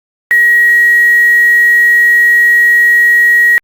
sine tone with quantisation, 1900 Hz, A#6, 33 cents sharp, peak -4 dBFS, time 0.31-3.58 s, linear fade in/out 0 ms, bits 4, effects Opus 48 kbps

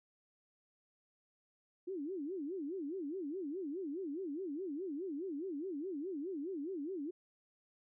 sine tone with vibrato, 329.5 Hz, E4, 1 cent flat, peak -38 dBFS, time 1.87-7.11 s, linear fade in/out 10 ms, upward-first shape sine, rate 4.8 Hz, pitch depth 300 cents each way, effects none

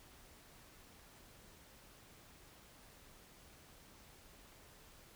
silence, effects pink hiss -61 dBFS RMS until 5.15 s

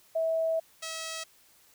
sine / 5% pulse tone pair in turn, 650 / 645.9 Hz, E5 / E5, -24 / -35 cents, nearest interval unison, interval 11 cents, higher first, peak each -25 / -24 dBFS, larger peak second, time 0.15-0.6 / 0.82-1.24 s, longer first, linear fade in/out 10 ms, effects white hiss -61 dBFS RMS until 1.74 s

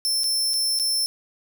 sawtooth tone with dropouts, 5340 Hz, E8, 22 cents sharp, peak -18 dBFS, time 0.05-1.06 s, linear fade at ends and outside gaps 0 ms, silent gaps 0.235-0.241 / 0.535-0.539 / 0.789-0.797 s, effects none

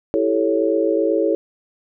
sine chord, A dominant seventh, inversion second, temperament equal, 329.6 / 392 / 440 / 554.4 Hz, E4 / G4 / A4 / C#5, 0 / 0 / 0 / 0 cents, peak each -20 / -23 / -20 / -21 dBFS, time 0.14-1.35 s, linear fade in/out 0 ms, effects none

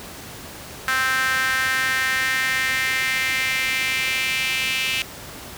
sawtooth tone with high-pass filter sweep, 261.6 Hz, C4, in tune, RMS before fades -22 dBFS, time 0.88-5.02 s, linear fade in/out 0 ms, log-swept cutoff 1500 to 2600 Hz, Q 4.2, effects pink hiss -37 dBFS RMS until 5.57 s + high-pass 60 Hz 12 dB/octave

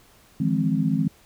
sine chord, F minor seventh, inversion third, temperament equal with one note detuned, 155.56 / 170.43 / 207.7 / 261.6 Hz, Eb3 / F3 / Ab3 / C4, 0 / -42 / 0 / 0 cents, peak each -25 dBFS, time 0.4-1.08 s, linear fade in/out 5 ms, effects pink hiss -55 dBFS RMS until 1.25 s

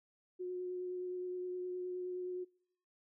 sine tone with vibrato, 362.8 Hz, F#4, 34 cents flat, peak -38 dBFS, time 0.39-2.45 s, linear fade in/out 20 ms, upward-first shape triangle, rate 9.6 Hz, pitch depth 16 cents each way, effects noise-tail reverb RT60 0.7 s tail -26 dB re dry

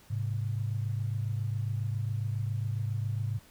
sine tone pair together, 105.5 / 132.82 Hz, G#2 / C3, +28 / +26 cents, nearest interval major third, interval 398 cents, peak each -30 / -35 dBFS, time 0.1-3.39 s, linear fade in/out 10 ms, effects pink hiss -58 dBFS RMS until 3.5 s

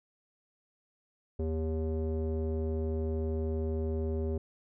square tone with low-pass filter, 79.4 Hz, D#2, 36 cents sharp, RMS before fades -32 dBFS, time 1.39-4.38 s, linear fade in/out 5 ms, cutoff 450 Hz, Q 3.6, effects none

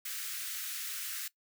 white high-pass noise, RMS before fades -39 dBFS, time 0.05-1.28 s, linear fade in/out 5 ms, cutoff 1300 Hz, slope 48 dB/octave, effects noise-tail reverb RT60 0.1 s tail -19 dB re dry

